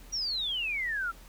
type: exponential sweep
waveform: sine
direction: down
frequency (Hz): 5800 to 1327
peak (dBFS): -29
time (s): 0.12-1.12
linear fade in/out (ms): 20
effects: added 41 Hz sine -49 dBFS peak until 1.28 s + pink hiss -55 dBFS RMS until 1.28 s